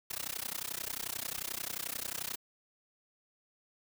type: noise with amplitude modulation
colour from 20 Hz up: white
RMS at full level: -35 dBFS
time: 0.1-2.36 s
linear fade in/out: 10 ms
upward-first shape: sine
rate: 31.3 Hz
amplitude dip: 100%
effects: none